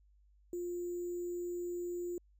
sine tone with sample-and-hold, 351.1 Hz, F4, 9 cents sharp, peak -36 dBFS, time 0.53-2.18 s, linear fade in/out 2 ms, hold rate 7350 Hz, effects added 50 Hz sine -63 dBFS peak until 2.39 s

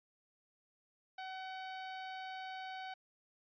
sawtooth tone, 755 Hz, F#5, 35 cents sharp, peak -39 dBFS, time 1.18-2.94 s, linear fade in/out 5 ms, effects resampled to 11025 Hz

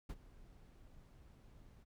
brown noise with ADSR envelope, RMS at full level -42 dBFS, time 0.09-1.85 s, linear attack 8 ms, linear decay 46 ms, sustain -18 dB, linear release 29 ms, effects none

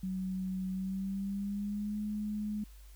sine tone with pitch glide, 187.4 to 210.3 Hz, F#3 to G#3, +22 to +22 cents, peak -33 dBFS, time 0.03-2.64 s, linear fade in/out 5 ms, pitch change +200 cents, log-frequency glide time 0.71-1.98 s, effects added 50 Hz sine -50 dBFS peak until 2.95 s + white hiss -63 dBFS RMS until 2.95 s

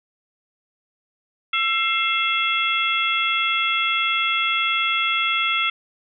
harmonic tone with a mistuned harmonic, 670 Hz, E5, 28 cents sharp, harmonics 2 / 3 / 4 / 5, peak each -24 / -24 / -24 / -24 dBFS, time 1.53-5.7 s, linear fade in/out 5 ms, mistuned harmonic 3, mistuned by +91 cents, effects none

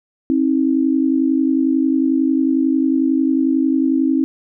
sine tone pair together, 267.2 / 318.3 Hz, C4 / D#4, +36 / +39 cents, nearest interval minor third, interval 303 cents, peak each -15 / -17 dBFS, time 0.3-4.24 s, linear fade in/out 0 ms, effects none

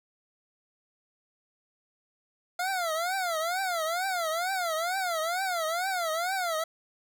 25% pulse tone with vibrato, 698.5 Hz, F5, in tune, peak -24 dBFS, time 2.59-6.64 s, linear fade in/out 5 ms, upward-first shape triangle, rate 2.2 Hz, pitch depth 210 cents each way, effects none

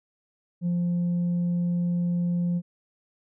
sine tone with tanh clipping, 174.61 Hz, F3, in tune, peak -23 dBFS, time 0.61-2.62 s, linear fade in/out 50 ms, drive 1 dB, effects none

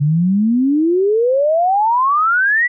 sine exponential sweep, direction up, 140.4 to 1992 Hz, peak -11 dBFS, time 0-2.68 s, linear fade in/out 20 ms, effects none

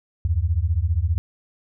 sine beating tone pair, 76.1 / 91.1 Hz, D#2 / F#2, -38 / -26 cents, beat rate 15 Hz, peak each -21 dBFS, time 0.25-1.18 s, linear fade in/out 0 ms, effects none

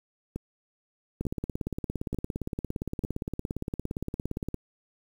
two click trains, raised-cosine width 3 ms, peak -18 / -20 dBFS, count 59 / 4, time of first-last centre 1.21-4.543 / 0.36-3.039 s, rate 17.4 / 1.12 Hz, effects 8-bit

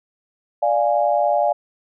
sine chord, D diminished, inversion none, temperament equal, 587.3 / 698.5 / 830.6 Hz, D5 / F5 / Ab5, 0 / 0 / 0 cents, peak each -19 / -19 / -21 dBFS, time 0.62-1.53 s, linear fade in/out 10 ms, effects none

